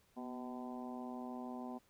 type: harmonic tone with a mistuned harmonic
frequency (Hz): 126.7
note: B2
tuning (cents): +45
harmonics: 2 / 3 / 4 / 5 / 6 / 7 / 8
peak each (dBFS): -44 / -53 / -57 / -53 / -51 / -56 / -55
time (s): 0.16-1.79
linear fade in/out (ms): 20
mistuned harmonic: 2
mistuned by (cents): -51
effects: pink hiss -72 dBFS RMS until 1.89 s